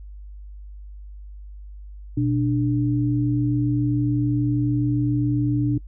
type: tone pair together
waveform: sine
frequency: 122.3 / 295.3 Hz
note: B2 / D4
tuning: -16 / +10 cents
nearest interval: octave + minor third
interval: 1526 cents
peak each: -21 dBFS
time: 2.17-5.78 s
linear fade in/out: 5 ms
effects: noise-tail reverb RT60 0.1 s tail -23 dB re dry + added 50 Hz sine -36 dBFS peak until 5.87 s